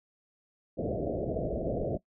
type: low-pass noise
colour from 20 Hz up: white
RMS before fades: -32 dBFS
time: 0.77-1.98 s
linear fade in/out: 20 ms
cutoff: 670 Hz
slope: 96 dB/octave
effects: noise-tail reverb RT60 0.1 s tail -19 dB re dry